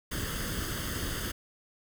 pink noise with comb filter, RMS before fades -34 dBFS, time 0.11-1.32 s, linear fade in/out 10 ms, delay 0.62 ms, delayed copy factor +0.7, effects none

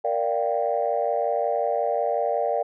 sine chord, G minor seventh, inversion first, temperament equal, 466.2 / 587.3 / 698.5 / 784 Hz, Bb4 / D5 / F5 / G5, 0 / 0 / 0 / 0 cents, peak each -27 / -25 / -26 / -28 dBFS, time 0.04-2.63 s, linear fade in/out 10 ms, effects tanh soft clip ceiling -12 dBFS

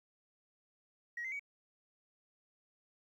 sine tone with pitch steps, 1900 / 2072 / 2259 Hz, A#6 / C7 / C#7, +33 / -17 / +32 cents, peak -37 dBFS, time 1.17-1.395 s, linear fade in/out 5 ms, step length 75 ms, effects tanh soft clip ceiling -34 dBFS + 12-bit

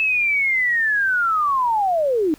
sine linear sweep, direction down, 2624 to 291.3 Hz, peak -16 dBFS, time 0-2.34 s, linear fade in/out 0 ms, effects pink hiss -49 dBFS RMS until 2.38 s

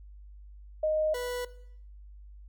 sine / 40% pulse tone pair in turn, 620 / 492.1 Hz, D#5 / B4, -6 / -6 cents, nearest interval major third, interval 400 cents, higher first, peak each -24 / -31 dBFS, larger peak first, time 0.83-1.14 / 1.14-1.45 s, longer neither, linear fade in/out 5 ms, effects noise-tail reverb RT60 0.7 s tail -18 dB re dry + added 50 Hz sine -46 dBFS peak until 2.48 s

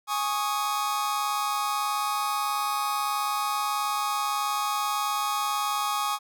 45% pulse chord, Ab suspended fourth, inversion none, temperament just, 830.6 / 1107.5 / 1245.9 Hz, Ab5 / Db6 / Eb6, 0 / -2 / +2 cents, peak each -30 dBFS, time 0.07-6.19 s, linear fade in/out 50 ms, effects none

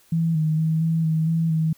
sine tone with pitch steps, 164.7 / 156.2 / 159.6 / 163 / 159.1 / 164 / 159.4 Hz, E3 / D#3 / D#3 / E3 / D#3 / E3 / D#3, -1 / +7 / +44 / -19 / +39 / -9 / +42 cents, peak -18 dBFS, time 0.12-1.73 s, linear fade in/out 5 ms, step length 230 ms, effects white hiss -57 dBFS RMS until 1.77 s

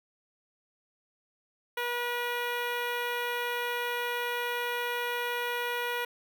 10% pulse tone with notch filter, 482.7 Hz, B4, 40 cents flat, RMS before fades -32 dBFS, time 1.77-6.05 s, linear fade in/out 5 ms, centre 7100 Hz, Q 0.95, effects none

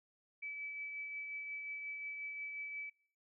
sine tone with tremolo, 2300 Hz, D7, 37 cents flat, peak -40 dBFS, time 0.42-2.9 s, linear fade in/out 10 ms, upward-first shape triangle, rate 5.6 Hz, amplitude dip 35%, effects noise-tail reverb RT60 0.6 s tail -23 dB re dry

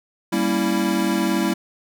square chord, G diminished seventh, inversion none, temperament equal, 196 / 233.1 / 277.2 / 329.6 Hz, G3 / Bb3 / Db4 / Fb4, 0 / 0 / 0 / 0 cents, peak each -24 / -26 / -28 / -23 dBFS, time 0.32-1.54 s, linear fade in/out 10 ms, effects none

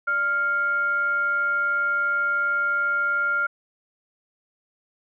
sine tone with frequency modulation, 1396.9 Hz, F6, in tune, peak -20 dBFS, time 0.07-3.47 s, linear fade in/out 10 ms, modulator 809 Hz, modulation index 0.27, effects none

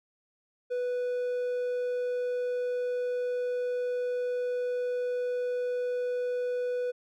triangle tone, 493.9 Hz, B4, in tune, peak -26 dBFS, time 0.7-6.92 s, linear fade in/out 20 ms, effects none

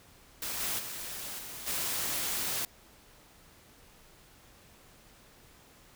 white noise with level steps, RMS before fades -36 / -33 / -40 / -43 / -33 dBFS, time 0.42-2.65 s, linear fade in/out 2 ms, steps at 0.59 / 0.78 / 1.38 / 1.66 s, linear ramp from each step 20 ms, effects pink hiss -58 dBFS RMS until 5.95 s

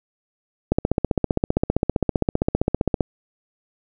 click train, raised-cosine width 2 ms, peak -4 dBFS, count 36, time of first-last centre 0.72-3.008 s, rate 15.3 Hz, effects none

